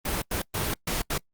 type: noise bursts at uneven times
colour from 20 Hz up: pink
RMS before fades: -28 dBFS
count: 5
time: 0.05-0.22 / 0.31-0.42 / 0.54-0.74 / 0.87-1.02 / 1.1-1.18 s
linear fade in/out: 5 ms
effects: noise-tail reverb RT60 0.1 s tail -25 dB re dry + Opus 32 kbps